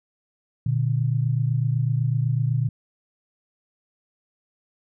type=tone pair together; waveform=sine; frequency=120 / 147.99 Hz; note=B2 / D3; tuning=-49 / +14 cents; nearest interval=major third; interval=363 cents; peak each=-21 / -24 dBFS; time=0.66-2.69 s; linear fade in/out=5 ms; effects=none